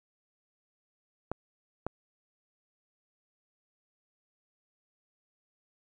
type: clicks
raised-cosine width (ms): 1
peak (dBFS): -18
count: 2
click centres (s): 1.316 / 1.866
effects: none